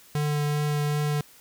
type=tone with vibrato; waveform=square; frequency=148 Hz; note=D3; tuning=14 cents sharp; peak=-24 dBFS; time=0.15-1.21 s; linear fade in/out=2 ms; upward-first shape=triangle; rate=2.6 Hz; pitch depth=11 cents each way; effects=white hiss -53 dBFS RMS until 1.4 s